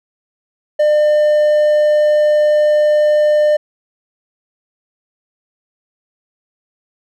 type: tone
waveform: triangle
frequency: 601 Hz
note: D5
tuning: 40 cents sharp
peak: -7 dBFS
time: 0.79-3.57 s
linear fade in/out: 10 ms
effects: none